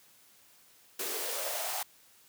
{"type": "noise with high-pass filter sweep", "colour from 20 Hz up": "white", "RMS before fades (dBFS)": -35, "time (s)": [0.99, 1.83], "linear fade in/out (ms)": 5, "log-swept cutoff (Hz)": [360, 810], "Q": 5.4, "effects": ["white hiss -61 dBFS RMS until 2.28 s", "high-pass 80 Hz 12 dB/octave"]}